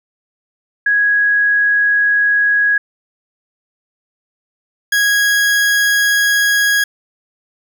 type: tone pair in turn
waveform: sine / 40% pulse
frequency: 1661.2 / 1652.7 Hz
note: G#6 / G#6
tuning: 0 / -9 cents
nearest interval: unison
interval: 9 cents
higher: first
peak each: -10 dBFS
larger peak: neither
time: 0.86-2.78 / 4.92-6.84 s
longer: neither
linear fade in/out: 5 ms
effects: none